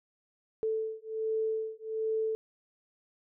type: beating tone pair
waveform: sine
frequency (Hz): 440 / 441.3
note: A4 / A4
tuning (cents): 0 / +5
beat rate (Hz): 1.3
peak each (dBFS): -33 / -33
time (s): 0.63-2.35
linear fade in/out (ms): 0
effects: none